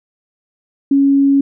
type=tone; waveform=sine; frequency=277.2 Hz; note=C#4; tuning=in tune; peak=-8 dBFS; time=0.91-1.41 s; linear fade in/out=5 ms; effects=none